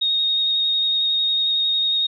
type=tone with vibrato; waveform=sine; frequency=3729 Hz; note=A#7; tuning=in tune; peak=-17 dBFS; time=0.01-2.07 s; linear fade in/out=10 ms; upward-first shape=square; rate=11 Hz; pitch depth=10 cents each way; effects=none